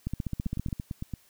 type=two click trains; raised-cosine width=5 ms; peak=-18 / -21 dBFS; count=11 / 7; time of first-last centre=0.07-0.728 / 0.46-1.137 s; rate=15.2 / 8.86 Hz; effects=white hiss -62 dBFS RMS until 1.29 s